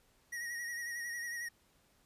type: tone with vibrato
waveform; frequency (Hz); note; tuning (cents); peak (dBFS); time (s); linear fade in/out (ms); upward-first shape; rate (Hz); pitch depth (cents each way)
square; 1894; A#6; +27; -39; 0.32-1.49; 10; sine; 11; 41
effects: pink hiss -70 dBFS RMS until 2.05 s + resampled to 32000 Hz